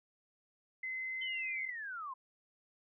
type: tone with pitch glide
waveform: sine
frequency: 2050 to 2064 Hz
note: C7 to C7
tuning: -36 to -24 cents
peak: -37 dBFS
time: 0.83-1.7 s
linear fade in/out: 5 ms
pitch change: +12 cents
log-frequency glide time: 0.93-1.5 s
type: linear sweep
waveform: sine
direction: down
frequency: 3105 to 1002 Hz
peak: -40 dBFS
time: 1.21-2.14 s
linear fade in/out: 10 ms
effects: none